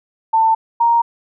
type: tone pair in turn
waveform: sine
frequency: 893 / 934.2 Hz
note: A5 / A#5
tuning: +25 / +3 cents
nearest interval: minor second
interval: 78 cents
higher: second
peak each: -10 dBFS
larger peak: neither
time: 0.33-0.55 / 0.8-1.02 s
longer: neither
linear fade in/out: 10 ms
effects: none